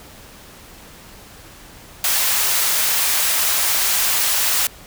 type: high-pass noise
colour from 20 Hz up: white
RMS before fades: -18 dBFS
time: 2.04-4.67 s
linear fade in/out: 2 ms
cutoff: 700 Hz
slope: 12 dB/octave
effects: pink hiss -42 dBFS RMS until 4.86 s